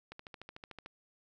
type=click train; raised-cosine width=0.3 ms; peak=-30 dBFS; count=11; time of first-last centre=0.12-0.861 s; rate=13.5 Hz; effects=none